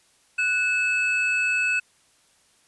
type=tone pair together; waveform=triangle; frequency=1483.1 / 2600 Hz; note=F#6 / E7; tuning=+4 / -24 cents; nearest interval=minor seventh; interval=972 cents; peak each=-24 / -20 dBFS; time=0.38-1.8 s; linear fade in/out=10 ms; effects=white hiss -61 dBFS RMS until 2.67 s + resampled to 24000 Hz